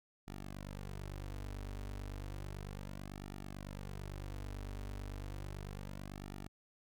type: tone with flanger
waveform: sawtooth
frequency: 49 Hz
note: G1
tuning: in tune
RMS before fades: -45 dBFS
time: 0.27-6.48 s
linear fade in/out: 10 ms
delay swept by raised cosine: 1.9 to 5.9 ms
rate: 0.33 Hz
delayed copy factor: -0.8
effects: none